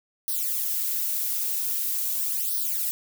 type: noise with flanger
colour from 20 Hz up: violet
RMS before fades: -27 dBFS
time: 0.28-2.91 s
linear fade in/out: 0 ms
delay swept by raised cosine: 0.2 to 4.8 ms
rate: 0.44 Hz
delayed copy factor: +0.95
effects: none